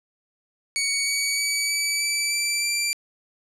15% pulse tone with pitch steps, 2242 / 2260 / 2279 / 2297 / 2316 / 2335 / 2353 Hz, C#7 / C#7 / C#7 / D7 / D7 / D7 / D7, +19 / +33 / +47 / -39 / -25 / -11 / +3 cents, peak -15 dBFS, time 0.76-2.93 s, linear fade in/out 0 ms, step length 310 ms, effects low-pass 12000 Hz 12 dB/octave

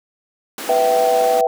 pink high-pass noise, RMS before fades -29 dBFS, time 0.58-1.41 s, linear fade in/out 2 ms, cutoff 210 Hz, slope 48 dB/octave
sine chord, E minor, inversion second, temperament equal with one note detuned, 493.9 / 659.3 / 772.3 Hz, B4 / E5 / G5, 0 / 0 / -26 cents, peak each -17 dBFS, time 0.69-1.47 s, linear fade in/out 2 ms
effects none

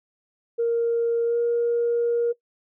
sine tone with pitch glide, 466.2 to 471.9 Hz, A#4 to A#4, 0 to +21 cents, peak -18 dBFS, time 0.58-2.33 s, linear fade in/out 20 ms, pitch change +21 cents, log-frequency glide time 1.25-1.37 s, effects noise-tail reverb RT60 0.1 s tail -19 dB re dry + tanh soft clip ceiling -15 dBFS

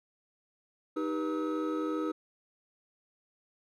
triangle tone cluster, 311.4 / 393.8 / 486 / 1282 Hz, D#4 / G4 / B4 / E6, +2 / +8 / -28 / -49 cents, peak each -30 / -36 / -35 / -38 dBFS, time 0.96-2.12 s, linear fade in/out 10 ms, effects none

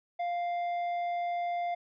triangle tone with tanh clipping, 698.5 Hz, F5, in tune, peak -31 dBFS, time 0.19-1.75 s, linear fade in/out 10 ms, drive 11 dB, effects none

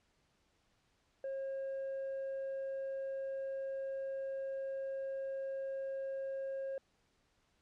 sine tone with tanh clipping, 540 Hz, C#5, 45 cents flat, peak -38 dBFS, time 1.24-6.78 s, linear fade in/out 2 ms, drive 2 dB, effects pink hiss -75 dBFS RMS until 7.61 s + low-pass 7000 Hz 12 dB/octave

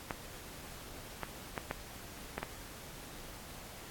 clicks, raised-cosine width 0.5 ms, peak -20 dBFS, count 6, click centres 0.108 / 1.233 / 1.578 / 1.711 / 2.38 / 2.43 s, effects pink hiss -49 dBFS RMS until 3.9 s + AAC 64 kbps

